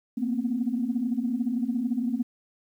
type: tone cluster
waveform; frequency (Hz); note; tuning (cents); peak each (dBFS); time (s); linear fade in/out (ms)
sine; 229 / 242.7 / 260.4; A#3 / B3 / C4; -31 / -30 / -8; -28 / -29 / -29; 0.17-2.23; 10
effects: tanh soft clip ceiling -15 dBFS + 10-bit